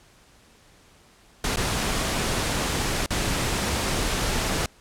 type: noise with dropouts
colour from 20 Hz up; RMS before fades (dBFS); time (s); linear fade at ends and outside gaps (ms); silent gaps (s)
pink; -25; 1.44-4.66; 2; 1.56-1.57 / 3.061-3.105
effects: pink hiss -55 dBFS RMS until 4.8 s + low-pass 10000 Hz 12 dB/octave